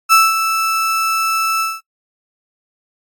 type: tone with ADSR envelope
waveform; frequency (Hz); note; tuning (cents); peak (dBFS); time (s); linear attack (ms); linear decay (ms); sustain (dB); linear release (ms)
35% pulse; 1318.5; E6; 0; -4; 0.09-1.81; 36; 200; -9; 200
effects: noise-tail reverb RT60 0.1 s tail -23 dB re dry + AAC 64 kbps